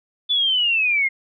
sine linear sweep, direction down, 3488 to 2093 Hz, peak -16 dBFS, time 0.29-1.09 s, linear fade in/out 20 ms, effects none

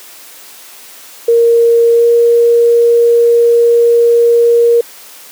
sine tone with pitch glide, 466.2 to 470 Hz, A#4 to A#4, 0 to +14 cents, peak -4 dBFS, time 1.28-4.81 s, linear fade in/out 5 ms, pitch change +14 cents, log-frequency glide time 1.93-2.06 s, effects white hiss -35 dBFS RMS until 5.31 s + high-pass 300 Hz 12 dB/octave

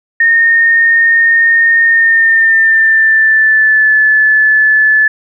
sine tone with pitch glide, 1837 to 1733.9 Hz, A#6 to A6, -26 to -26 cents, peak -5 dBFS, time 0.2-5.08 s, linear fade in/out 5 ms, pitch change -100 cents, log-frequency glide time 1.84-3.94 s, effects none

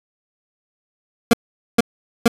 25% pulse tone bursts, 233.1 Hz, A#3, in tune, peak -5 dBFS, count 3, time 1.31-2.279 s, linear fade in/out 2 ms, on 23 ms, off 450 ms, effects resampled to 32000 Hz

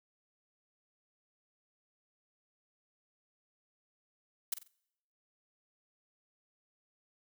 blue noise with echo, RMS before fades -32 dBFS, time 4.52-4.54 s, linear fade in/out 5 ms, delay 46 ms, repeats 3, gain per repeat -10 dB, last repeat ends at 4.678 s, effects noise-tail reverb RT60 0.8 s tail -26 dB re dry

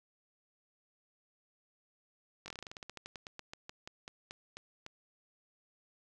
slowing click train, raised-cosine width 0.2 ms, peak -27 dBFS, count 24, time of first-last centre 2.46-4.864 s, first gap 20 ms, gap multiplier 1.13, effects none

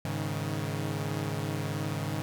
sawtooth chord, Ab suspended fourth, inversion none, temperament equal with one note detuned, 103.83 / 138.59 / 157.28 Hz, Ab2 / Db3 / Eb3, 0 / 0 / +19 cents, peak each -31 dBFS, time 0.05-2.22 s, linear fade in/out 0 ms, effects none

